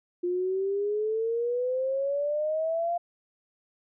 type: exponential sweep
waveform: sine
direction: up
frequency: 350.7 to 698.5 Hz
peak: -25 dBFS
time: 0.23-2.98 s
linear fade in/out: 10 ms
effects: none